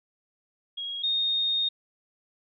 sine tone pair in turn, 3292 / 3695 Hz, G#7 / A#7, -16 / -16 cents, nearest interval major second, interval 200 cents, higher second, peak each -31 / -23 dBFS, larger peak second, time 0.77-1.03 / 1.03-1.69 s, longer second, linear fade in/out 10 ms, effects none

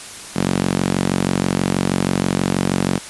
sawtooth tone with high-pass filter, 46.25 Hz, F#1, in tune, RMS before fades -19 dBFS, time 0.35-2.99 s, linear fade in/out 20 ms, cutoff 190 Hz, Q 1.8, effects white hiss -34 dBFS RMS until 3.09 s + resampled to 24000 Hz

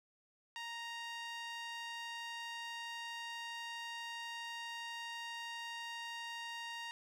sawtooth tone with band-pass filter, 932.3 Hz, A#5, in tune, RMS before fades -45 dBFS, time 0.56-6.91 s, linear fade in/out 0 ms, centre 2700 Hz, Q 0.93, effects none

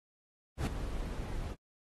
brown noise with ADSR envelope, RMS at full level -26 dBFS, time 0.57-1.56 s, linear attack 98 ms, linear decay 5 ms, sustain -12 dB, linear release 52 ms, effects AAC 32 kbps

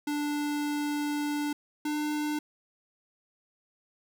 square tone pair in turn, 293.7 / 299.4 Hz, D4 / D4, 0 / +33 cents, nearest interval unison, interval 33 cents, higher second, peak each -29 / -29 dBFS, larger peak neither, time 0.07-1.53 / 1.85-2.39 s, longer first, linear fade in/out 5 ms, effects none

